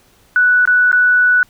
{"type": "tone with dropouts", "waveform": "sine", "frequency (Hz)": 1480, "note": "F#6", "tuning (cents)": 0, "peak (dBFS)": -8, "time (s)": [0.36, 1.43], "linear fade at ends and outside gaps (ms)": 1, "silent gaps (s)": [[0.654, 0.675], [0.916, 0.928]], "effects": ["pink hiss -52 dBFS RMS until 1.49 s"]}